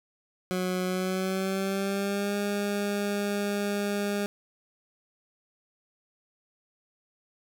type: tone with pitch glide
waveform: 20% pulse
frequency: 183.3 to 203.4 Hz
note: F#3 to G#3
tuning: -16 to -36 cents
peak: -22 dBFS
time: 0.51-4.26 s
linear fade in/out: 0 ms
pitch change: +180 cents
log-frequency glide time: 0.85-2.36 s
effects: none